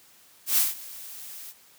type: noise with ADSR envelope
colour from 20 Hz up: blue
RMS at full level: -20 dBFS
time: 0.46-1.54 s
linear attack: 110 ms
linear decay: 170 ms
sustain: -21 dB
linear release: 52 ms
effects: white hiss -56 dBFS RMS until 1.78 s + high-pass 80 Hz 12 dB/octave

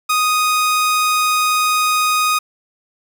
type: tone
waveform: sawtooth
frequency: 1244.5 Hz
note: D#6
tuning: in tune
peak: -10 dBFS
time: 0.09-2.39 s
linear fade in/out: 10 ms
effects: none

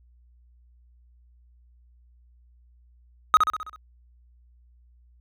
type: tone with echo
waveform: triangle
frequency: 1263 Hz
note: D#6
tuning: 26 cents sharp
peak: -9 dBFS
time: 3.34-3.37 s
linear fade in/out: 0 ms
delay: 65 ms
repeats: 6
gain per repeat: -5 dB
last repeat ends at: 3.76 s
effects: added 60 Hz sine -54 dBFS peak until 5.2 s

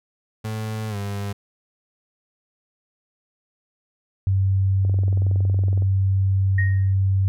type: tone with pitch glide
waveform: 35% pulse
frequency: 109.2 to 100.72 Hz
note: A2 to G2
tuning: -13 to +47 cents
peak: -24 dBFS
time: 0.44-1.33 s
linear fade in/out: 10 ms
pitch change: -140 cents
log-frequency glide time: 0.89-0.96 s
type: tone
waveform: sine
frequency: 96.4 Hz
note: G2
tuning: 28 cents flat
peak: -16 dBFS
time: 4.27-7.28 s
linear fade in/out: 0 ms
type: click train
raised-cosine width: 2 ms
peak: -22 dBFS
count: 22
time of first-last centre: 4.85-5.822 s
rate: 21.6 Hz
type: tone with exponential decay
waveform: sine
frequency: 1866 Hz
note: A#6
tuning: 1 cent sharp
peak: -21 dBFS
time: 6.58-6.94 s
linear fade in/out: 5 ms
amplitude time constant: 78 ms
effects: none

